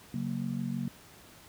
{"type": "chord", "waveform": "sine", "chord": "F# major", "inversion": "second", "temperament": "just", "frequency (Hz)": [138.75, 185, 231.2], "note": ["C#3", "F#3", "A#3"], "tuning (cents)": [2, 0, -14], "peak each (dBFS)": [-36, -36, -34], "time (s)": [0.14, 0.88], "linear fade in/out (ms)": 2, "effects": ["pink hiss -54 dBFS RMS until 1.48 s", "high-pass 60 Hz 12 dB/octave"]}